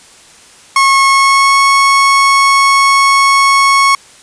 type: tone with pitch glide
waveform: 30% pulse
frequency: 1091 to 1101.1 Hz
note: C#6 to C#6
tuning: -28 to -12 cents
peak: -3 dBFS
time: 0.76-3.95 s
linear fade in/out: 2 ms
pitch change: +16 cents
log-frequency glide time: 1.07-1.6 s
effects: white hiss -40 dBFS RMS until 4.22 s + resampled to 22050 Hz